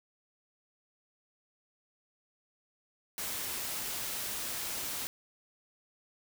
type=noise; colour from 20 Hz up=white; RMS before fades=-37 dBFS; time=3.18-5.07 s; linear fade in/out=0 ms; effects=none